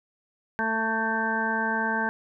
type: harmonic tone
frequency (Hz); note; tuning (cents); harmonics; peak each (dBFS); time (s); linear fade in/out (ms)
222.9; A3; +23; 1 / 2 / 3 / 4 / 5 / 7 / 8; -31 / -35 / -36 / -29 / -38 / -27 / -38; 0.59-2.09; 0
effects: none